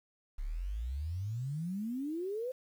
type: exponential sweep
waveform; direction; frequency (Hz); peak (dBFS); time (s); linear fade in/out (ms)
sine; up; 32.7 to 527; -34; 0.38-2.52; 10
effects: 10-bit